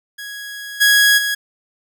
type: tone with level steps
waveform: sawtooth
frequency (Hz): 1661.2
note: G#6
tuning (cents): 0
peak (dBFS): -25 / -6 / -14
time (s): 0.18-1.35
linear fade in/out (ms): 10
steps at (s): 0.8 / 1.17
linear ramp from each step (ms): 20
effects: none